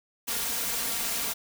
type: noise with comb filter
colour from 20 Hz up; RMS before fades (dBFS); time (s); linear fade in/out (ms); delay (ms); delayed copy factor
white; -30; 0.27-1.34; 20; 4.3; +0.9
effects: none